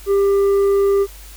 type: tone with tanh clipping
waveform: sine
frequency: 397.2 Hz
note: G4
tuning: 23 cents sharp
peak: -13 dBFS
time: 0.06-1.07 s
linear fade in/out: 50 ms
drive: 5 dB
effects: added 50 Hz sine -37 dBFS peak until 1.36 s + white hiss -42 dBFS RMS until 1.36 s